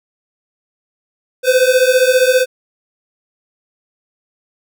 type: beating tone pair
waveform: square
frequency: 503 / 518 Hz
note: B4 / C5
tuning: +32 / -17 cents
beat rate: 15 Hz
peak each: -13 dBFS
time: 1.43-2.46 s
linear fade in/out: 50 ms
effects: none